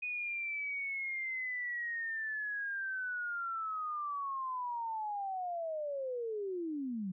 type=linear sweep; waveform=sine; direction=down; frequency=2489 to 177.3 Hz; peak=-35 dBFS; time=0.02-7.12 s; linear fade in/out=10 ms; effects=none